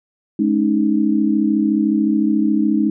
sine chord, Ab suspended fourth, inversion none, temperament equal with one note detuned, 211.8 / 277.2 / 311.1 Hz, Ab3 / Db4 / Eb4, +34 / 0 / 0 cents, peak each -17 / -20 / -17 dBFS, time 0.39-2.9 s, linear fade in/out 5 ms, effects none

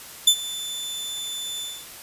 sawtooth tone with ADSR envelope, 3520 Hz, A7, in tune, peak -7 dBFS, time 0.27-1.87 s, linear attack 6 ms, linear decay 72 ms, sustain -19 dB, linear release 250 ms, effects white hiss -41 dBFS RMS until 2.02 s + resampled to 32000 Hz

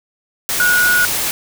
sine tone in noise, 1456 Hz, F#6, 28 cents flat, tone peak -11 dBFS, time 0.6-1.05 s, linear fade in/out 0 ms, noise white, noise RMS -19 dBFS, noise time 0.49-1.31 s, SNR +5 dB, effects none

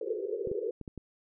pink band-pass noise, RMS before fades -34 dBFS, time 0.01-0.71 s, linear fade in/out 5 ms, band 370 to 500 Hz, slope 96 dB/octave
clicks, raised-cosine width 3 ms, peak -28 dBFS, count 5, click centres 0.473 / 0.515 / 0.813 / 0.878 / 0.977 s
effects none

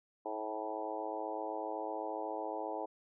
harmonic tone with a mistuned harmonic, 107.9 Hz, A2, 33 cents flat, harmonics 3 / 4 / 5 / 6 / 7 / 8 / 9, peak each -45 / -44 / -44 / -44 / -43 / -44 / -48 dBFS, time 0.25-2.86 s, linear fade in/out 10 ms, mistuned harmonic 7, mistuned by +31 cents, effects none

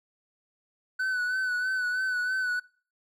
triangle tone with vibrato, 1500 Hz, F#6, 23 cents sharp, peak -24 dBFS, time 0.99-2.6 s, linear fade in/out 10 ms, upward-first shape sine, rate 3.1 Hz, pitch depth 38 cents each way, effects noise-tail reverb RT60 0.4 s tail -22 dB re dry

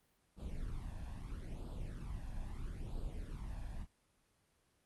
brown noise with flanger, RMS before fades -43 dBFS, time 0.36-3.87 s, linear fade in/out 50 ms, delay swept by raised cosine 0.24 to 1.2 ms, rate 0.76 Hz, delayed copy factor +0.8, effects pink hiss -75 dBFS RMS until 4.85 s + Opus 32 kbps

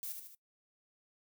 violet noise with echo, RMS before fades -41 dBFS, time 0.03-0.12 s, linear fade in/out 0 ms, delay 76 ms, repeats 3, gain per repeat -5 dB, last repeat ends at 0.348 s, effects noise-tail reverb RT60 0.1 s tail -19 dB re dry

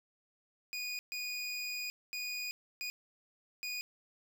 25% pulse tone bursts at uneven times, 2465 Hz, D#7, 17 cents flat, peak -33 dBFS, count 5, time 0.73-0.99 / 1.12-1.9 / 2.13-2.51 / 2.81-2.9 / 3.63-3.81 s, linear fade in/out 0 ms, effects none

